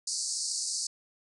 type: band-pass noise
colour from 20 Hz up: pink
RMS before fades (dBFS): -33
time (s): 0.07-0.87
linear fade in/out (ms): 5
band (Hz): 4400 to 9400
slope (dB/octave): 96
effects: none